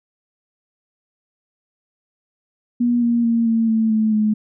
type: tone with pitch steps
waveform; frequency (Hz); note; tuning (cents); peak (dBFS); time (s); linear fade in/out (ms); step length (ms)
sine; 240.5 / 235.8 / 231.2 / 226.7 / 222.3 / 218 / 213.8; B3 / A#3 / A#3 / A#3 / A3 / A3 / A3; -46 / +20 / -14 / -48 / +18 / -16 / -49; -14; 2.8-4.34; 10; 220
effects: none